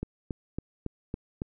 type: click train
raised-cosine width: 3 ms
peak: -19 dBFS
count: 6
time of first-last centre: 0.03-1.419 s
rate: 3.6 Hz
effects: none